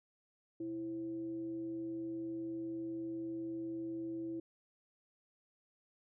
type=tone with frequency modulation; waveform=sine; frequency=330 Hz; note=E4; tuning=2 cents sharp; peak=-38 dBFS; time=0.6-4.4 s; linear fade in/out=5 ms; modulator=204 Hz; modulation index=0.27; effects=none